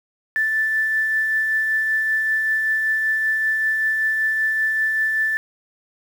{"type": "tone with tremolo", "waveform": "sine", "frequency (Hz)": 1760, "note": "A6", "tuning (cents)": 0, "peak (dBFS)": -16, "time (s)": [0.36, 5.37], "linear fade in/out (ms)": 0, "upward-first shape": "triangle", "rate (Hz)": 5.2, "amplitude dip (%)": 30, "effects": ["7-bit"]}